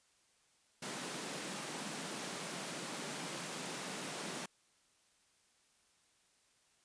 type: high-pass noise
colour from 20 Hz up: pink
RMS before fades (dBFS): -43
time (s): 0.82-4.46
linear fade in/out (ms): 5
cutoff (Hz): 150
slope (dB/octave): 48
effects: white hiss -72 dBFS RMS until 6.84 s + resampled to 22050 Hz